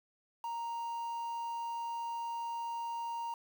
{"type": "tone with quantisation", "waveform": "triangle", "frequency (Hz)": 932.3, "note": "A#5", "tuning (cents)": 0, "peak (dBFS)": -34, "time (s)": [0.44, 3.34], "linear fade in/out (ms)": 2, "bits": 9, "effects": []}